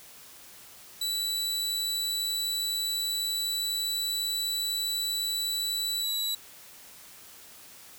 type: tone with pitch glide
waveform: sawtooth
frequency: 3951 to 3924 Hz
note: B7 to B7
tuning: 0 to -12 cents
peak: -25 dBFS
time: 1.01-6.35 s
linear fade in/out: 5 ms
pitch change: -12 cents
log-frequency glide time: 5.99-6.07 s
effects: white hiss -50 dBFS RMS until 7.98 s